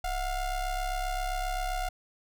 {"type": "ring-modulated tone", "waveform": "square", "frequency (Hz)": 349.2, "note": "F4", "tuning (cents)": 0, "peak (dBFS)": -27, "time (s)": [0.04, 1.89], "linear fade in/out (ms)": 5, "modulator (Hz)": 383, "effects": []}